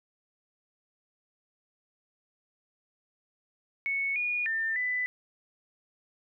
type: tone with pitch steps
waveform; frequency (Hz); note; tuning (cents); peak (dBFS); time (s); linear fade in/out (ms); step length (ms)
sine; 2211 / 2446 / 1797 / 1995; C#7 / D#7 / A6 / B6; -5 / -30 / +36 / +17; -27; 3.86-5.06; 0; 300
effects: none